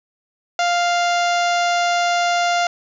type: harmonic tone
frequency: 698.5 Hz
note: F5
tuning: in tune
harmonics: 1 / 2 / 3 / 4 / 5 / 6 / 7 / 8 / 9 / 10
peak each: -17 / -23 / -27 / -29 / -31 / -33 / -34 / -35 / -36 / -37 dBFS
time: 0.59-2.67 s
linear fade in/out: 2 ms
effects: 9-bit